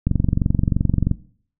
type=click train; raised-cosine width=5 ms; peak=-5 dBFS; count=25; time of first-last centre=0.07-1.113 s; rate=23 Hz; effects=noise-tail reverb RT60 0.5 s tail -17 dB re dry